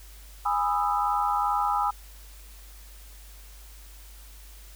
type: chord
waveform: sine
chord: E major seventh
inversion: first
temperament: just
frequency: 824.1 / 988.9 / 1236.1 / 1318.5 Hz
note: G#5 / B5 / D#6 / E6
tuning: -14 / +2 / -12 / 0 cents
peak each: -26 / -29 / -29 / -30 dBFS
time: 0.45-1.91 s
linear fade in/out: 10 ms
effects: added 50 Hz sine -45 dBFS peak until 4.75 s + white hiss -52 dBFS RMS until 4.75 s